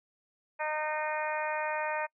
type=harmonic tone; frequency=306.5 Hz; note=D#4; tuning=26 cents flat; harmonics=2 / 3 / 4 / 5 / 6 / 7 / 8; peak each=-35 / -34 / -42 / -40 / -39 / -44 / -40 dBFS; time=0.59-2.07 s; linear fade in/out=20 ms; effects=noise-tail reverb RT60 0.1 s tail -25 dB re dry